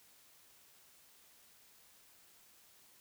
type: silence
effects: white hiss -64 dBFS RMS until 3 s